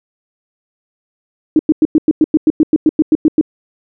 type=tone bursts; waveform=sine; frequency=310.6 Hz; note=D#4; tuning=3 cents flat; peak=-5 dBFS; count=15; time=1.56-3.412 s; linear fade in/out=2 ms; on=32 ms; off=98 ms; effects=none